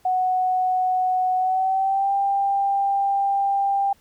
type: tone with pitch glide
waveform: sine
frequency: 740 to 793.1 Hz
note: F#5 to G5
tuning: 0 to +20 cents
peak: -18 dBFS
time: 0.05-3.93 s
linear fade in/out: 5 ms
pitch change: +120 cents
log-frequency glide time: 1.37-2.13 s
effects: pink hiss -59 dBFS RMS until 4 s